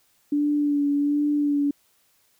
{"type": "tone with vibrato", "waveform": "sine", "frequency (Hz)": 289.9, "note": "D4", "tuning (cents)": -22, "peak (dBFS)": -19, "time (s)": [0.32, 1.71], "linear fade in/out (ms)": 5, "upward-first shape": "sine", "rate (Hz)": 1.3, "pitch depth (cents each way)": 24, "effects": ["white hiss -64 dBFS RMS until 2.39 s"]}